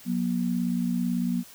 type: tone pair together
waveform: sine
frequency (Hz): 181.3 / 239.4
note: F#3 / A#3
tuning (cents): -35 / +46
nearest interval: perfect fourth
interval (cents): 481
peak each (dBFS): -27 / -26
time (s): 0.05-1.44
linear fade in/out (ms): 50
effects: white hiss -49 dBFS RMS until 1.54 s